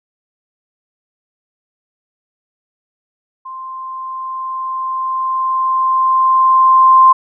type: tone with level ramp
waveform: sine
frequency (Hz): 1046.5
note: C6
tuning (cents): 0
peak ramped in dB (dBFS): -26 to -3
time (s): 3.45-7.13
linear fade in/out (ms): 10
effects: none